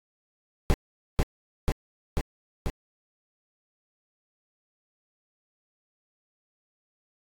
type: noise with echo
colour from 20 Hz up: brown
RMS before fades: -19 dBFS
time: 0.7-0.74 s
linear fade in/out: 0 ms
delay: 490 ms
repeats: 4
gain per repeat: -2 dB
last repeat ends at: 2.7 s
effects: AAC 64 kbps